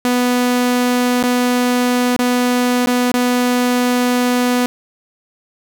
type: tone with dropouts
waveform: sawtooth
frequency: 246.9 Hz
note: B3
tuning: in tune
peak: -9 dBFS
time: 0.05-4.66 s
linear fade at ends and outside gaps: 0 ms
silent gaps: 1.227-1.238 / 2.164-2.191 / 2.86-2.872 / 3.117-3.14 s
effects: none